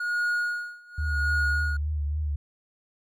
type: tone with tremolo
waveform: triangle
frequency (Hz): 1441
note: F#6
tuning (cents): -46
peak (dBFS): -21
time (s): 0-1.77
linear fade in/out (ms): 5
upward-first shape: sine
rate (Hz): 0.89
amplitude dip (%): 95
type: tone with vibrato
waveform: sine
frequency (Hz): 74.5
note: D2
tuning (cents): +25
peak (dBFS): -25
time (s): 0.98-2.36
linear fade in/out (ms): 5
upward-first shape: triangle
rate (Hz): 3.5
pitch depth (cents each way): 61
effects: none